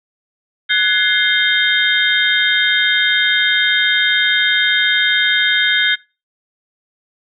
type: tone cluster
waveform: sine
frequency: 1491 / 1684 / 2102 / 3175 / 3671 Hz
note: F#6 / G#6 / C7 / G7 / A#7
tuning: +13 / +24 / +7 / +21 / -27 cents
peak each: -18 dBFS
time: 0.69-5.96 s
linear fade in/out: 20 ms
effects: noise-tail reverb RT60 0.3 s tail -22 dB re dry